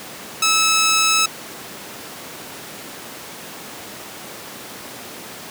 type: tone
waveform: 10% pulse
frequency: 1301 Hz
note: E6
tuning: 23 cents flat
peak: -6 dBFS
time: 0.42-1.26 s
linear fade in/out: 5 ms
effects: pink hiss -34 dBFS RMS until 5.5 s + high-pass 200 Hz 12 dB/octave